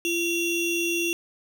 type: ring-modulated tone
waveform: square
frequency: 1542 Hz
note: G6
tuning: 29 cents flat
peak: -21 dBFS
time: 0.05-1.13 s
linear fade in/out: 0 ms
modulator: 1200 Hz
effects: none